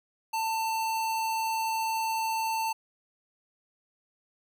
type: tone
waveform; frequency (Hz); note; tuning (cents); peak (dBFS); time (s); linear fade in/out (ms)
square; 893; A5; +25; -28; 0.33-2.73; 10
effects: none